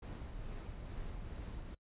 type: noise with tremolo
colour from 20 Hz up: brown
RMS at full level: -43 dBFS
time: 0.02-1.75 s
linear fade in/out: 10 ms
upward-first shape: triangle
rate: 2.3 Hz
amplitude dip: 35%
effects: noise-tail reverb RT60 0.1 s tail -22 dB re dry + resampled to 8000 Hz